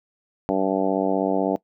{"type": "harmonic tone", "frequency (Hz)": 96, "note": "G2", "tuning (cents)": -36, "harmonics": [2, 3, 4, 5, 6, 7, 8, 9], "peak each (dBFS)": [-28, -24, -28, -27, -28, -27, -31, -33], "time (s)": [0.49, 1.56], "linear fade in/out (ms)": 0, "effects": ["noise-tail reverb RT60 0.1 s tail -20 dB re dry"]}